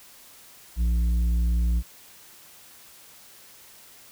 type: tone with tanh clipping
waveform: sine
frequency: 58.27 Hz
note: A#1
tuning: in tune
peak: -21 dBFS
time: 0.76-1.83 s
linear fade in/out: 50 ms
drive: 7 dB
effects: white hiss -50 dBFS RMS until 4.11 s